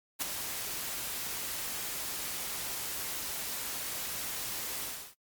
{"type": "noise with ADSR envelope", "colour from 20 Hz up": "white", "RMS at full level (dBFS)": -30, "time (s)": [0.19, 5.15], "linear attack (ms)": 31, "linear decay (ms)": 5, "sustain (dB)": -7, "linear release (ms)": 310, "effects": ["noise-tail reverb RT60 0.1 s tail -23 dB re dry", "Opus 48 kbps"]}